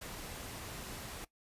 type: noise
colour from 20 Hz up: pink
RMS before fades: -45 dBFS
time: 0.01-1.25 s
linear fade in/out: 10 ms
effects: noise-tail reverb RT60 0.1 s tail -18 dB re dry + resampled to 32000 Hz